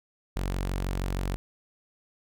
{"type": "tone", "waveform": "sawtooth", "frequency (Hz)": 46.34, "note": "F#1", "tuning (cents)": 3, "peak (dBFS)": -24, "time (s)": [0.36, 1.36], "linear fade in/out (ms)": 0, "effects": []}